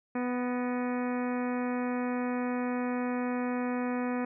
harmonic tone with a mistuned harmonic, 247.6 Hz, B3, 5 cents sharp, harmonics 1 / 2 / 3 / 4 / 5 / 6 / 7 / 8 / 9 / 10, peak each -30 / -36 / -40 / -42 / -44 / -46 / -47 / -48 / -49 / -50 dBFS, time 0.15-4.25 s, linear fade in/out 5 ms, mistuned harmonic 8, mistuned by -70 cents, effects none

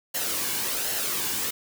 white noise with flanger, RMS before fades -28 dBFS, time 0.14-1.51 s, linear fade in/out 10 ms, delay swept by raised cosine 0.83 to 1.58 ms, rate 1.3 Hz, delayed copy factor -0.5, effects none

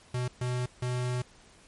square tone bursts at uneven times, 124.5 Hz, B2, 14 cents sharp, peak -29 dBFS, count 3, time 0.14-0.28 / 0.41-0.66 / 0.82-1.22 s, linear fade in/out 5 ms, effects pink hiss -57 dBFS RMS until 1.67 s + MP3 48 kbps

